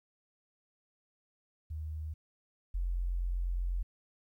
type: tone pair in turn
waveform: sine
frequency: 77.78 / 44.12 Hz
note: D#2 / F1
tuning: 0 / +18 cents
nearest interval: minor seventh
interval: 982 cents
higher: first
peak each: -36 / -30 dBFS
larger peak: second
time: 1.7-2.14 / 2.74-3.83 s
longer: second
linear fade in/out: 10 ms
effects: 12-bit